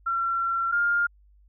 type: tone pair in turn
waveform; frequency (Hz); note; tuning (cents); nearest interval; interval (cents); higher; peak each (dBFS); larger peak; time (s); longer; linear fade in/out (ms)
sine; 1361 / 1407.4; F6 / F6; -45 / +13; minor second; 58; second; -23 / -20; second; 0.06-0.72 / 0.72-1.07; first; 10
effects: added 50 Hz sine -54 dBFS peak until 1.48 s